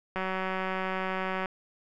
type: click train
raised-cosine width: 0.5 ms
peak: -17 dBFS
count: 245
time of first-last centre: 0.16-1.458 s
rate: 188 Hz
effects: none